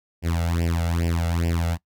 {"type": "tone with flanger", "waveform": "sawtooth", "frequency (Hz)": 84.3, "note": "E2", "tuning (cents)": 39, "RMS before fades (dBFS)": -23, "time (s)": [0.22, 1.78], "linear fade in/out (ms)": 50, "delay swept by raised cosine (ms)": [0.38, 1.48], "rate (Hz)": 2.4, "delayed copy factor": 1, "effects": ["noise-tail reverb RT60 0.1 s tail -21 dB re dry"]}